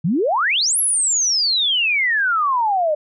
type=exponential two-way sweep; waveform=sine; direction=up then down; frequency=146.83 to 11390 to 587 Hz; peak=-15 dBFS; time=0.04-2.95 s; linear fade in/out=10 ms; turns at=0.79 s; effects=none